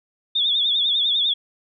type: tone with vibrato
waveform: sine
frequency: 3510 Hz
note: A7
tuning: 5 cents flat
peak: -17 dBFS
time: 0.35-1.34 s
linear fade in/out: 10 ms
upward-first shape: triangle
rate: 10 Hz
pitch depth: 110 cents each way
effects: none